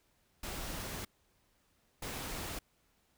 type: noise bursts at uneven times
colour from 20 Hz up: pink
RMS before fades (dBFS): -41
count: 2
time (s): 0.43-1.05 / 2.02-2.59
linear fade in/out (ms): 5
effects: pink hiss -73 dBFS RMS until 3.17 s